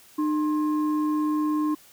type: tone pair together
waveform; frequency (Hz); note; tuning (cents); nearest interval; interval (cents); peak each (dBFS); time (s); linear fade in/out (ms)
sine; 303.5 / 1060; D#4 / C6; -43 / +22; octave + minor seventh; 2165; -21 / -30; 0.18-1.75; 10
effects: tanh soft clip ceiling -16 dBFS + white hiss -53 dBFS RMS until 1.92 s